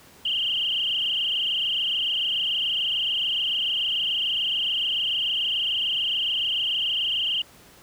sine tone with frequency modulation, 2991 Hz, F#7, 18 cents sharp, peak -22 dBFS, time 0.25-7.42 s, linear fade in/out 5 ms, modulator 26.9 Hz, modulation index 7.2, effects pink hiss -51 dBFS RMS until 7.82 s + high-pass 60 Hz 12 dB/octave

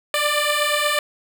10% pulse beating tone pair, 587.3 / 595.6 Hz, D5 / D5, 0 / +24 cents, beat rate 8.3 Hz, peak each -14 / -12 dBFS, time 0.14-0.99 s, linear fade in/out 2 ms, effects none

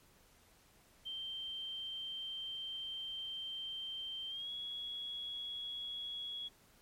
sine tone with pitch glide, 3136 to 3342 Hz, G7 to G#7, 0 to +10 cents, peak -40 dBFS, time 1.05-6.49 s, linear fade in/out 20 ms, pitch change +110 cents, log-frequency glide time 4.28-4.5 s, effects pink hiss -66 dBFS RMS until 6.81 s + MP3 64 kbps

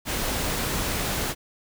pink noise, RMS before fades -27 dBFS, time 0.05-1.35 s, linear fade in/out 50 ms, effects none

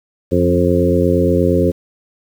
harmonic tone with a mistuned harmonic, 88.5 Hz, F2, 23 cents sharp, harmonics 1 / 2 / 3 / 4 / 5 / 6, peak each -18 / -18 / -18 / -18 / -18 / -18 dBFS, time 0.31-1.72 s, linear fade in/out 20 ms, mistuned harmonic 2, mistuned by -26 cents, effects 7-bit

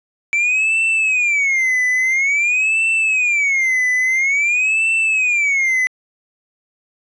triangle tone with vibrato, 2311 Hz, D7, 28 cents flat, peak -12 dBFS, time 0.33-5.87 s, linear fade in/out 0 ms, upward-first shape sine, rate 0.49 Hz, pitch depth 250 cents each way, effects resampled to 22050 Hz

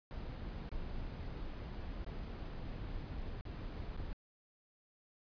brown noise with dropouts, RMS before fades -43 dBFS, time 0.11-4.13 s, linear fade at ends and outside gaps 0 ms, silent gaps 0.692-0.716 / 2.046-2.064 / 3.41-3.453 / 3.967-3.975 s, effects resampled to 11025 Hz

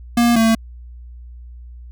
square tone pair in turn, 236.9 / 225.2 Hz, A#3 / A3, +28 / +40 cents, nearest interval minor second, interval 88 cents, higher first, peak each -12 / -12 dBFS, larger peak neither, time 0.17-0.36 / 0.36-0.55 s, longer neither, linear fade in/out 5 ms, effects added 60 Hz sine -34 dBFS peak until 1.91 s

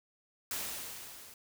white noise with level ramp, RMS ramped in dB -36 to -53 dBFS, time 0.51-1.34 s, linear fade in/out 2 ms, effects none

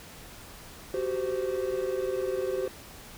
triangle tone cluster, 371.1 / 391.1 / 518 Hz, F#4 / G4 / C5, +5 / -4 / -17 cents, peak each -30 dBFS, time 0.94-2.68 s, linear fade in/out 2 ms, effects pink hiss -47 dBFS RMS until 3.17 s

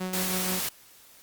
sawtooth tone with tremolo, 185 Hz, F#3, in tune, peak -25 dBFS, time 0-0.6 s, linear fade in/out 10 ms, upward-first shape sine, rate 6.3 Hz, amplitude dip 40%
white noise, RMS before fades -30 dBFS, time 0.13-0.69 s, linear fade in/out 5 ms
effects white hiss -54 dBFS RMS until 1.22 s + Opus 48 kbps

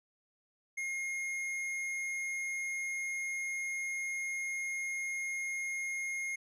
sine tone with hard clipping, 2142 Hz, C7, 40 cents sharp, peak -36 dBFS, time 0.77-6.36 s, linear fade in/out 10 ms, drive 9 dB, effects none

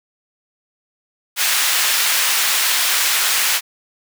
pink high-pass noise, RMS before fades -17 dBFS, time 1.36-3.61 s, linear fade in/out 50 ms, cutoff 1600 Hz, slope 12 dB/octave, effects none

